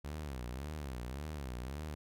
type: tone with vibrato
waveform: sawtooth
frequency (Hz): 68.2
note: C#2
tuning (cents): -28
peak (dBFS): -36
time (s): 0.04-1.95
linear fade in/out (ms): 10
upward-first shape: sine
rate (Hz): 1.8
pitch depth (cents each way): 220
effects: none